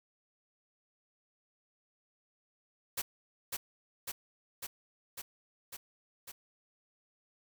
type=noise with echo; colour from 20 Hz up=white; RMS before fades=-35 dBFS; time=2.97-3.02 s; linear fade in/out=10 ms; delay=550 ms; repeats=6; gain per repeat=-2 dB; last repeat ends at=6.32 s; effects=none